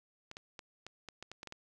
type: clicks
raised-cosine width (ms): 0.2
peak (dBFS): -28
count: 10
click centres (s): 0.314 / 0.369 / 0.592 / 0.866 / 1.087 / 1.226 / 1.316 / 1.431 / 1.473 / 1.524
effects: none